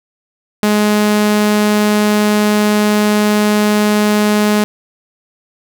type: tone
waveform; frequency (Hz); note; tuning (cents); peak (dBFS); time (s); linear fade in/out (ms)
sawtooth; 209.8; G#3; +18; -6; 0.63-4.64; 0
effects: none